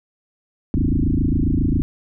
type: tone with frequency modulation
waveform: sine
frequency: 100.8 Hz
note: G2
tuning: 49 cents sharp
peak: -15 dBFS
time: 0.74-1.82 s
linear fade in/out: 0 ms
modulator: 27.4 Hz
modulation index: 7.4
effects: none